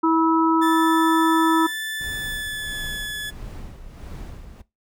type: harmonic tone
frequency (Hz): 324.8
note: E4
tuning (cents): -26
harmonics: 1 / 3 / 4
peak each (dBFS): -17 / -22 / -23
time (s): 0.03-1.67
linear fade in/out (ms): 10
type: tone with pitch glide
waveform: 30% pulse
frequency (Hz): 1754 to 1712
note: A6 to A6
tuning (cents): -6 to -48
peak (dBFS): -24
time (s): 0.61-3.31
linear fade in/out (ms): 20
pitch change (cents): -42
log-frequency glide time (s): 1.95-2.93
type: noise with tremolo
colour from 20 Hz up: brown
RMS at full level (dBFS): -34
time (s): 2-4.62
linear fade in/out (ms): 10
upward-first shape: sine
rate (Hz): 1.5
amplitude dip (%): 60
effects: noise-tail reverb RT60 0.2 s tail -18 dB re dry